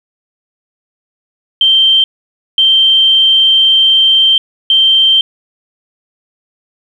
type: tone bursts at uneven times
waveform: sine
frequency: 3136 Hz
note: G7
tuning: in tune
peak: -5 dBFS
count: 3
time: 1.61-2.04 / 2.58-4.38 / 4.7-5.21 s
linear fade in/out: 2 ms
effects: 7-bit